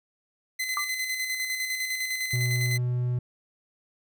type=tone with tremolo; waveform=sawtooth; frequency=2040 Hz; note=C7; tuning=44 cents flat; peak=-23 dBFS; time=0.59-2.78 s; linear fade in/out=10 ms; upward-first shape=square; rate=9.9 Hz; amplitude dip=40%
type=tone with exponential decay; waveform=sine; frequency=1175 Hz; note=D6; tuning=1 cent sharp; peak=-22 dBFS; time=0.77-0.89 s; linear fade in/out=1 ms; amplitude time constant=26 ms
type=tone; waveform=triangle; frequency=123.47 Hz; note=B2; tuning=in tune; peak=-22 dBFS; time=2.33-3.19 s; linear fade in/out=5 ms
effects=none